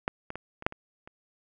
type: clicks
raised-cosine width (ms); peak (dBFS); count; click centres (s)
0.5; -12 / -21 / -21 / -26 / -8 / -26 / -30; 7; 0.079 / 0.304 / 0.356 / 0.624 / 0.665 / 0.724 / 1.075
effects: none